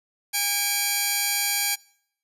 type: tone pair together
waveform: 5% pulse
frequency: 813.2 / 2300 Hz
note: G#5 / D7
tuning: -37 / -37 cents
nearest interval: octave + tritone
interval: 1800 cents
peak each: -14 dBFS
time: 0.33-1.76 s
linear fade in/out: 20 ms
effects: noise-tail reverb RT60 0.7 s tail -25 dB re dry + resampled to 32000 Hz